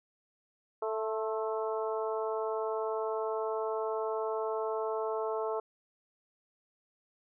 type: harmonic tone with a mistuned harmonic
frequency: 220 Hz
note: A3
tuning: in tune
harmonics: 2 / 3 / 4 / 5 / 6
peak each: -33 / -37 / -39 / -41 / -43 dBFS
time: 0.82-5.6 s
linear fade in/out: 5 ms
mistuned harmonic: 5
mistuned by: -32 cents
effects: none